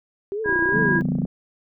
sine tone with vibrato, 386.3 Hz, G4, 25 cents flat, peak -24 dBFS, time 0.32-1.01 s, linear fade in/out 0 ms, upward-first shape triangle, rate 2.6 Hz, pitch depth 270 cents each way
harmonic tone, 326.9 Hz, E4, 14 cents flat, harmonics 1 / 3 / 5, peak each -30 / -28 / -19 dBFS, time 0.44-1.02 s, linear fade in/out 50 ms
click train, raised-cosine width 2 ms, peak -20 dBFS, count 25, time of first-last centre 0.46-1.252 s, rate 30.3 Hz
sine chord, G dominant seventh, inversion second, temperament equal, 146.83 / 174.61 / 196 / 246.9 Hz, D3 / F3 / G3 / B3, 0 / 0 / 0 / 0 cents, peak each -26 dBFS, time 0.73-1.26 s, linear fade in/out 10 ms
effects none

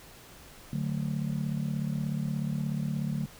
sine chord, D major, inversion none, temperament just, 146.83 / 183.54 / 220.2 Hz, D3 / F#3 / A3, 0 / -14 / +2 cents, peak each -30 / -33 / -33 dBFS, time 0.73-3.26 s, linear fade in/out 2 ms, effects tanh soft clip ceiling -22 dBFS + pink hiss -51 dBFS RMS until 3.39 s

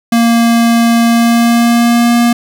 square tone with pitch glide, 232.5 to 237 Hz, A#3 to A#3, -4 to +29 cents, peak -7 dBFS, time 0.12-2.33 s, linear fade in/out 5 ms, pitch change +33 cents, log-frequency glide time 1.06-2.16 s, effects none

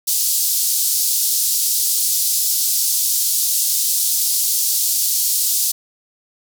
white band-pass noise, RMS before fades -18 dBFS, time 0.07-5.72 s, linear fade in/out 10 ms, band 4400 to 16000 Hz, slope 24 dB/octave, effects none

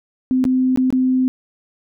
sine tone with dropouts, 257.4 Hz, C4, 28 cents flat, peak -13 dBFS, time 0.31-1.28 s, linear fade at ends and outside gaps 0 ms, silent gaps 0.441-0.452 / 0.76-0.774 / 0.904-0.926 s, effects none

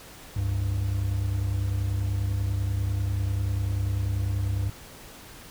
triangle tone pair together, 69.4 / 99.57 Hz, C#2 / G2, +3 / +28 cents, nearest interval tritone, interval 625 cents, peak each -28 / -23 dBFS, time 0.36-4.7 s, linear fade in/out 5 ms, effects pink hiss -46 dBFS RMS until 5.5 s

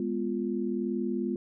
sine chord, F diminished, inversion first, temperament equal with one note detuned, 206.6 / 246.9 / 349.2 Hz, Ab3 / Cb4 / F4, -9 / 0 / 0 cents, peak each -32 dBFS, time 0-1.36 s, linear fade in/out 2 ms, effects none

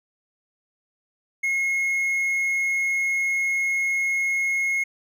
triangle tone, 2163 Hz, C#7, 43 cents flat, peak -19 dBFS, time 1.43-4.84 s, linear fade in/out 10 ms, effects none

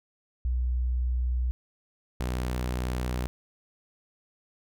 sine / sawtooth tone pair in turn, 61.74 / 62.02 Hz, B1 / B1, 0 / +8 cents, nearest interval unison, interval 8 cents, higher second, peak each -24 dBFS, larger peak neither, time 0.45-1.51 / 2.2-3.27 s, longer second, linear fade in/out 0 ms, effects none

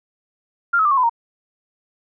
sine tone with pitch steps, 1394 / 1285.7 / 1185.8 / 1093.7 / 1008.7 / 930.4 Hz, F6 / E6 / D6 / C#6 / B5 / A#5, -4 / -44 / +16 / -24 / +36 / -4 cents, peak -13 dBFS, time 0.73-1.096 s, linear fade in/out 10 ms, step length 61 ms, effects none

